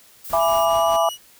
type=noise; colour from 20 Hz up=violet; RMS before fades=-35 dBFS; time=0.24-0.66 s; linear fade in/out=10 ms
type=noise with tremolo; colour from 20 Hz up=pink; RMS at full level=-36 dBFS; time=0.29-0.97 s; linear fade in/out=10 ms; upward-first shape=sine; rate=4.9 Hz; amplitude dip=65%
type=chord; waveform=sine; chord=E dominant seventh; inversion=none; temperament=equal with one note detuned; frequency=668.1 / 830.6 / 987.8 / 1174.7 Hz; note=E5 / G#5 / B5 / D6; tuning=+23 / 0 / 0 / 0 cents; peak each=-18 / -23 / -24 / -22 dBFS; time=0.33-1.09 s; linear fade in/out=2 ms
type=tone with pitch glide; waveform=sawtooth; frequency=2864 to 2917 Hz; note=F7 to F#7; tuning=+43 to -25 cents; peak=-27 dBFS; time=0.38-1.18 s; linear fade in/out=50 ms; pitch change=+32 cents; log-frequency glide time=0.67-0.89 s
effects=white hiss -51 dBFS RMS until 1.39 s